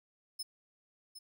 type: tone with echo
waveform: sawtooth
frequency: 5200 Hz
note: E8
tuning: 24 cents flat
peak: -34 dBFS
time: 0.39-0.43 s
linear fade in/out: 10 ms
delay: 760 ms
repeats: 1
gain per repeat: -10 dB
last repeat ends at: 1.19 s
effects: none